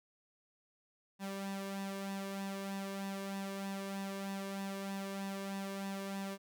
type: tone with flanger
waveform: sawtooth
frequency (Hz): 195.9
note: G3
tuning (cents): -1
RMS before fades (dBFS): -41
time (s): 1.19-6.38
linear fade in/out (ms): 50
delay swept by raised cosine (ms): 1.1 to 1.82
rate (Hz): 3.2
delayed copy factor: +0.6
effects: none